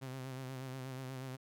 sawtooth tone with vibrato, 130.81 Hz, C3, in tune, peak -38 dBFS, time 0.01-1.37 s, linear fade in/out 20 ms, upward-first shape sine, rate 8.3 Hz, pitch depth 44 cents each way, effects none

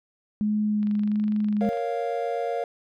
sine tone with vibrato, 210 Hz, G#3, 19 cents sharp, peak -21 dBFS, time 0.41-1.69 s, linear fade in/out 0 ms, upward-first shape sine, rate 1.4 Hz, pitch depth 13 cents each way
click train, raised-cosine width 0.3 ms, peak -31 dBFS, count 24, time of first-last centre 0.83-1.773 s, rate 24.4 Hz
triangle chord, Bb minor, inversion none, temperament equal, 466.2 / 554.4 / 698.5 Hz, Bb4 / Db5 / F5, 0 / 0 / 0 cents, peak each -27 / -29 / -27 dBFS, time 1.61-2.64 s, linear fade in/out 2 ms
effects none

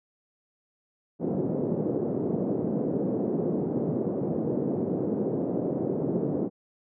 white band-pass noise, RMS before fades -28 dBFS, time 1.19-6.5 s, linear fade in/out 50 ms, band 140 to 450 Hz, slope 24 dB/octave, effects none

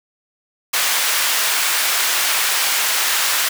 pink high-pass noise, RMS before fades -18 dBFS, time 0.73-3.49 s, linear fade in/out 10 ms, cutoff 1300 Hz, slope 12 dB/octave, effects none

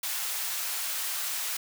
white high-pass noise, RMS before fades -32 dBFS, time 0.03-1.57 s, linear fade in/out 5 ms, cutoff 870 Hz, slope 12 dB/octave, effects none

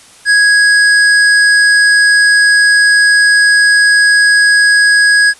square tone, 1659 Hz, G#6, 2 cents flat, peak -6 dBFS, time 0.25-5.34 s, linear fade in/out 50 ms, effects white hiss -40 dBFS RMS until 5.39 s + resampled to 24000 Hz

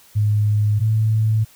sine tone pair in turn, 105.1 / 109.53 Hz, G#2 / A2, +21 / -7 cents, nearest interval minor second, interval 72 cents, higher second, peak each -14 dBFS, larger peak neither, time 0.15-0.8 / 0.8-1.45 s, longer neither, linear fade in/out 20 ms, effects white hiss -50 dBFS RMS until 1.55 s

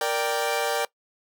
sawtooth chord, G minor, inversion first, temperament equal, 466.2 / 587.3 / 784 Hz, Bb4 / D5 / G5, 0 / 0 / 0 cents, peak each -24 dBFS, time 0.01-0.85 s, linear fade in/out 2 ms, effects noise-tail reverb RT60 0.1 s tail -21 dB re dry

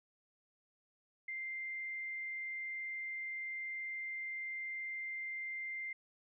sine tone, 2093 Hz, C7, in tune, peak -39 dBFS, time 1.28-5.93 s, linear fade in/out 5 ms, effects none

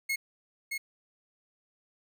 40% pulse tone with echo, 2169 Hz, C#7, 38 cents flat, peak -27 dBFS, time 0.09-0.16 s, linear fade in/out 10 ms, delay 620 ms, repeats 1, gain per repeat -4 dB, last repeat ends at 0.78 s, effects none

